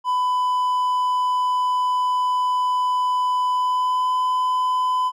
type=tone with pitch glide; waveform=triangle; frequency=1000 to 1008.7 Hz; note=B5 to B5; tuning=+21 to +36 cents; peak=-16 dBFS; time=0.04-5.12 s; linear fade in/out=50 ms; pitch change=+15 cents; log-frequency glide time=3.52-4.13 s; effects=none